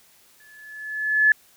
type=tone with exponential growth; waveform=sine; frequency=1721 Hz; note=A6; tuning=39 cents flat; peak=-11 dBFS; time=0.4-1.32 s; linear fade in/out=2 ms; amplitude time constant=200 ms; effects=white hiss -56 dBFS RMS until 1.56 s